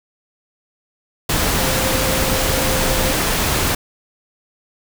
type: tone in noise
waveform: sine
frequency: 523.3 Hz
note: C5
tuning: in tune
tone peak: -24 dBFS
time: 1.59-3.13 s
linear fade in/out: 5 ms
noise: pink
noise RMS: -18 dBFS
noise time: 1.29-3.75 s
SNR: -9 dB
effects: none